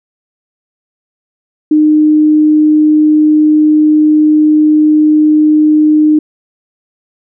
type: tone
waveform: sine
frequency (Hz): 305.4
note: D#4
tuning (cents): -32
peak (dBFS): -4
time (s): 1.71-6.19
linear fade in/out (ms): 5
effects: none